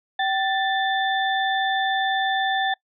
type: tone cluster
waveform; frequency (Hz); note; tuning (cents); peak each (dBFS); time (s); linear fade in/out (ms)
sine; 771 / 1767 / 3539; G5 / A6 / A7; -29 / +7 / +9; -22 / -25 / -28; 0.19-2.74; 5
effects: noise-tail reverb RT60 0.1 s tail -24 dB re dry